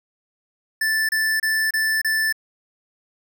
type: tone bursts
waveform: square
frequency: 1760 Hz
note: A6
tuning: in tune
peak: -19 dBFS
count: 5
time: 0.81-2.326 s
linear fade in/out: 5 ms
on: 280 ms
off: 29 ms
effects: none